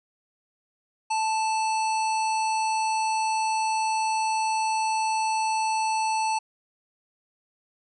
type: harmonic tone with a mistuned harmonic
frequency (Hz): 880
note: A5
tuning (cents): 0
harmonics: 1 / 3 / 5 / 7 / 9 / 10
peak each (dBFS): -23 / -33 / -37 / -40 / -42 / -43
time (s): 1.1-6.39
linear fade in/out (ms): 10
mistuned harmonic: 7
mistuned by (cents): -76
effects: none